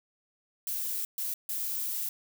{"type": "noise bursts at uneven times", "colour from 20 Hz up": "violet", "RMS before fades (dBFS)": -33, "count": 3, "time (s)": [[0.67, 1.05], [1.18, 1.34], [1.49, 2.09]], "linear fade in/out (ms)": 2, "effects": []}